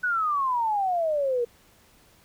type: exponential sweep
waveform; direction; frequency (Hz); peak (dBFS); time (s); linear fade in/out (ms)
sine; down; 1505 to 466.2; -22; 0.03-1.45; 10
effects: pink hiss -58 dBFS RMS until 2.24 s